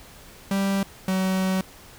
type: tone pair in turn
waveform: 45% pulse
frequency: 196 / 188.4 Hz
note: G3 / F#3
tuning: 0 / +32 cents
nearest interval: minor second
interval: 68 cents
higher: first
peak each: -21 dBFS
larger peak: neither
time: 0.51-0.83 / 1.08-1.61 s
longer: second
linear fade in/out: 2 ms
effects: pink hiss -47 dBFS RMS until 1.98 s